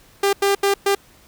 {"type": "tone bursts at uneven times", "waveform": "sawtooth", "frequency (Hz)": 398.2, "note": "G4", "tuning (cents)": 27, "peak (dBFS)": -11, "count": 4, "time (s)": [[0.23, 0.33], [0.42, 0.55], [0.63, 0.74], [0.86, 0.95]], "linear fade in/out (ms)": 5, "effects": ["pink hiss -51 dBFS RMS until 1.27 s"]}